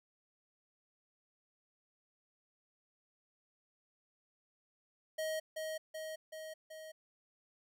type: tone with echo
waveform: square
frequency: 630 Hz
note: D#5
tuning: 21 cents sharp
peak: -36 dBFS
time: 5.18-5.4 s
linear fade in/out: 10 ms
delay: 380 ms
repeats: 4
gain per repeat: -3 dB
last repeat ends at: 6.92 s
effects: none